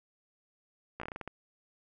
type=slowing click train; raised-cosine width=0.5 ms; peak=-24 dBFS; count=9; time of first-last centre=1-1.276 s; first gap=15 ms; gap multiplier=1.23; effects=none